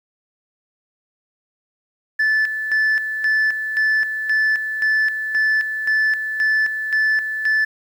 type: tone with tremolo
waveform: sine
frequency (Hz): 1745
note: A6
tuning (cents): -15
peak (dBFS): -12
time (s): 2.19-7.65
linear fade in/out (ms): 10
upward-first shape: square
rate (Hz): 1.9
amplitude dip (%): 65
effects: tanh soft clip ceiling -13 dBFS + 8-bit